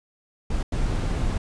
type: noise bursts at uneven times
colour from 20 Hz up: brown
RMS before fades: -24 dBFS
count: 2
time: 0.5-0.63 / 0.72-1.38 s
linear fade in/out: 5 ms
effects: resampled to 22050 Hz